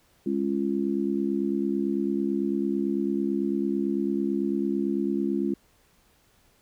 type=harmonic tone; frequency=69 Hz; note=C#2; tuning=7 cents flat; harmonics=3 / 4 / 5; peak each=-28 / -28 / -28 dBFS; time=0.26-5.54 s; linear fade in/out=5 ms; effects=pink hiss -63 dBFS RMS until 6.61 s

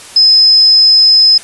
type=tone; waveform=sine; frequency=5100 Hz; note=D#8; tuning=42 cents sharp; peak=-3 dBFS; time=0.16-1.38 s; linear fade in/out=5 ms; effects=white hiss -32 dBFS RMS until 1.43 s + resampled to 24000 Hz

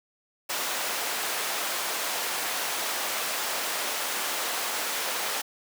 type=high-pass noise; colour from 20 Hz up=pink; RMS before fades=-30 dBFS; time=0.49-5.42 s; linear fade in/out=10 ms; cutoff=650 Hz; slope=12 dB/octave; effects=none

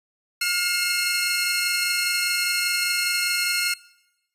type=tone cluster; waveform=sawtooth; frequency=1421 / 2150 / 2658 / 4275 Hz; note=F6 / C7 / E7 / C8; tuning=+30 / +47 / +14 / +36 cents; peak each=-24 dBFS; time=0.41-3.74 s; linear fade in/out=5 ms; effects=noise-tail reverb RT60 1.0 s tail -22 dB re dry + resampled to 32000 Hz

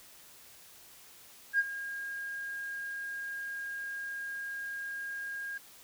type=tone with ADSR envelope; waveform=sine; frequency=1622 Hz; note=G#6; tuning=41 cents flat; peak=-21 dBFS; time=1.53-5.58 s; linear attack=60 ms; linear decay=36 ms; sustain=-15 dB; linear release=7 ms; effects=tanh soft clip ceiling -17 dBFS + white hiss -55 dBFS RMS until 5.83 s

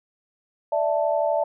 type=chord; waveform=sine; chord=D suspended second; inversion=none; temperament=equal; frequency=587.3 / 659.3 / 880 Hz; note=D5 / E5 / A5; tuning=0 / 0 / 0 cents; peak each=-23 / -23 / -27 dBFS; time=0.72-1.44 s; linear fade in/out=5 ms; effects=none

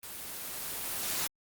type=noise with level ramp; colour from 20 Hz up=white; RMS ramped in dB=-43 to -32 dBFS; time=0.03-1.27 s; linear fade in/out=2 ms; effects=Opus 24 kbps

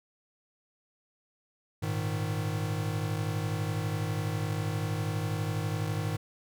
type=chord; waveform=square; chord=Ab suspended second; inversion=none; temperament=equal with one note detuned; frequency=103.83 / 116.07 / 155.56 Hz; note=Ab2 / Bb2 / Eb3; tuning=0 / -7 / 0 cents; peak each=-33 / -38 / -34 dBFS; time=1.82-6.17 s; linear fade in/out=10 ms; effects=none

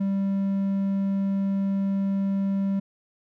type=tone; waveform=triangle; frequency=196 Hz; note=G3; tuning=in tune; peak=-20 dBFS; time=0-2.8 s; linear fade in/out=10 ms; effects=none

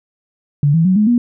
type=tone with pitch steps; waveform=sine; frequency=144.4 / 163.97 / 186.19 / 211.4 / 240.1 Hz; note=D3 / E3 / F#3 / G#3 / B3; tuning=-29 / -9 / +11 / +31 / -49 cents; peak=-9 dBFS; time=0.63-1.18 s; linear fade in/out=2 ms; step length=110 ms; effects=none

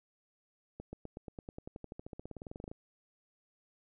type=accelerating click train; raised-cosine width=2 ms; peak=-30 dBFS; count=27; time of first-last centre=0.8-2.715 s; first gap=130 ms; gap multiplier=0.95; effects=none

